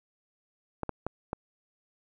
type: clicks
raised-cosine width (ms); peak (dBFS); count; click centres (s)
1; -17; 4; 0.833 / 0.893 / 1.066 / 1.331
effects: none